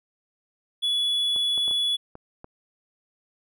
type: tone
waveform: triangle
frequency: 3407 Hz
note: G#7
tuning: 44 cents sharp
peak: -20 dBFS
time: 0.82-1.97 s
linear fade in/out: 20 ms
type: clicks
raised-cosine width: 1 ms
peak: -27 dBFS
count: 6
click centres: 1.362 / 1.578 / 1.68 / 1.711 / 2.154 / 2.444 s
effects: none